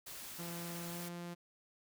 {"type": "noise", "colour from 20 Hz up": "white", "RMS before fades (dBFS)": -48, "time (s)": [0.06, 1.09], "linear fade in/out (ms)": 10}
{"type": "tone with pitch glide", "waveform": "sawtooth", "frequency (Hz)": [171, 173.39], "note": ["F3", "F3"], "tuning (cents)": [-36, -12], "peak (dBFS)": -39, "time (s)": [0.38, 1.35], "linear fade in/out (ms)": 20, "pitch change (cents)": 24, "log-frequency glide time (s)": [0.91, 0.98]}
{"effects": []}